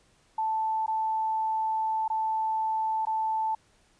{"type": "tone with dropouts", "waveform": "sine", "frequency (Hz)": 880, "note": "A5", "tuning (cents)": 0, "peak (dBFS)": -25, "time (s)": [0.38, 3.55], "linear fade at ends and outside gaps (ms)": 5, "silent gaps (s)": [[0.863, 0.879], [2.08, 2.1], [3.053, 3.069]], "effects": ["pink hiss -64 dBFS RMS until 3.99 s", "resampled to 22050 Hz"]}